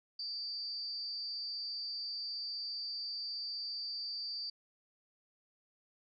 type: tone with amplitude modulation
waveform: sine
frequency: 4663 Hz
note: D8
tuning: 13 cents flat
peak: -35 dBFS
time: 0.19-4.5 s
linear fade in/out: 5 ms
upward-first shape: sine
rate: 265 Hz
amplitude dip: 60%
effects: none